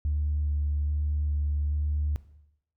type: tone with vibrato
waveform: sine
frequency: 73.8 Hz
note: D2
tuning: 9 cents sharp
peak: -23 dBFS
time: 0.05-2.16 s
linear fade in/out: 0 ms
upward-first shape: square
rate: 1.2 Hz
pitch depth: 10 cents each way
effects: noise-tail reverb RT60 0.8 s tail -17 dB re dry + tanh soft clip ceiling -20 dBFS